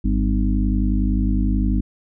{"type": "harmonic tone with a mistuned harmonic", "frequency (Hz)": 51.1, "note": "G#1", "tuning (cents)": -27, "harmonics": [1, 2, 4, 5, 6], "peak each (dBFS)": [-18, -27, -23, -25, -28], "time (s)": [0.04, 1.81], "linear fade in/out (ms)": 10, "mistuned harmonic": 4, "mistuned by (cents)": -69, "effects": []}